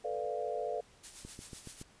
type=chord; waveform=sine; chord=B half-diminished seventh; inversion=third; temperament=equal; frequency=440 / 493.9 / 587.3 / 698.5 Hz; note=A4 / B4 / D5 / F5; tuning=0 / 0 / 0 / 0 cents; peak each=-39 dBFS; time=0.04-0.81 s; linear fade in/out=10 ms
type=noise with tremolo; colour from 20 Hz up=blue; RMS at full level=-44 dBFS; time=1.03-1.83 s; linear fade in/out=10 ms; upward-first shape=sine; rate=7.9 Hz; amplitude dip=60%
type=click train; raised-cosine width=3 ms; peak=-33 dBFS; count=5; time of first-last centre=1.25-1.814 s; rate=7.09 Hz
effects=pink hiss -62 dBFS RMS until 2 s + resampled to 22050 Hz